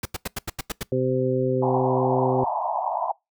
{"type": "noise bursts", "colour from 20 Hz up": "pink", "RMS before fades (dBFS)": -28, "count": 8, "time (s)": [0.03, 0.832], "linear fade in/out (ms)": 5, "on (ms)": 25, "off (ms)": 86}
{"type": "harmonic tone", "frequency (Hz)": 129, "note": "C3", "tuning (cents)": -24, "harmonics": [1, 2, 3, 4], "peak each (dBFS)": [-26, -27, -24, -26], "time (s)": [0.92, 2.44], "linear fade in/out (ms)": 2}
{"type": "band-pass noise", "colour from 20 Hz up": "white", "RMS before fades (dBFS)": -26, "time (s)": [1.62, 3.12], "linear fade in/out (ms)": 5, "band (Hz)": [630, 1000], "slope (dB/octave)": 96}
{"effects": ["noise-tail reverb RT60 0.2 s tail -25 dB re dry"]}